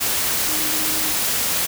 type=tone in noise; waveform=sine; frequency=310 Hz; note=D#4; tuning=6 cents flat; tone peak=-32 dBFS; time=0.47-1.13 s; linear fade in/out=20 ms; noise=white; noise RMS=-21 dBFS; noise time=0-1.67 s; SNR=-14 dB; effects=none